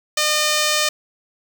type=tone; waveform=5% pulse; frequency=607 Hz; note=D#5; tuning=43 cents flat; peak=-5 dBFS; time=0.17-0.89 s; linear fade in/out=5 ms; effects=none